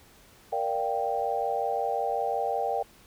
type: chord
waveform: sine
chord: G minor seventh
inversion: first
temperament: equal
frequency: 466.2 / 587.3 / 698.5 / 784 Hz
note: Bb4 / D5 / F5 / G5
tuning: 0 / 0 / 0 / 0 cents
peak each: -32 / -33 / -32 / -29 dBFS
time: 0.52-2.83 s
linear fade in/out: 10 ms
effects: pink hiss -56 dBFS RMS until 3.06 s